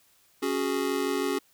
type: chord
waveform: square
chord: C# suspended fourth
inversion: none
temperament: just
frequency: 277.2 / 369.6 / 415.8 Hz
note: C#4 / F#4 / G#4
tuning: 0 / -2 / +2 cents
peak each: -31 dBFS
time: 0.42-1.39 s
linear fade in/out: 10 ms
effects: white hiss -63 dBFS RMS until 1.53 s